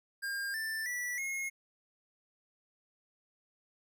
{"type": "tone with pitch steps", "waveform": "square", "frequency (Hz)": [1608, 1773.9, 1956.9, 2159], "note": ["G6", "A6", "B6", "C#7"], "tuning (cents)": [44, 14, -16, -46], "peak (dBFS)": -35, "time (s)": [0.22, 1.5], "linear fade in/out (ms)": 20, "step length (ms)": 320, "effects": []}